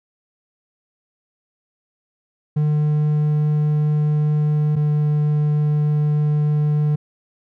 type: tone pair in turn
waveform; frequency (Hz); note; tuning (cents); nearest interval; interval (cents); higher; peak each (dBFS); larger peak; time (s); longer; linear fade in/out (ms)
triangle; 150.4 / 149.45; D3 / D3; +42 / +31; unison; 11; first; -13; neither; 2.56-4.76 / 4.76-6.96; neither; 10
effects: none